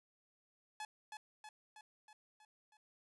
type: tone with echo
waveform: sawtooth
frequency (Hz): 855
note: A5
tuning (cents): -50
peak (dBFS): -39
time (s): 0.8-0.85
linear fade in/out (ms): 2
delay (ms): 320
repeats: 6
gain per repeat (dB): -4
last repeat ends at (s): 2.77
effects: resampled to 24000 Hz